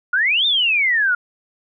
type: exponential two-way sweep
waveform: sine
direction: up then down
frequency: 1396.9 to 3694 to 1396.9 Hz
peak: -14 dBFS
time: 0.13-1.15 s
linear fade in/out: 5 ms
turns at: 0.46 s
effects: none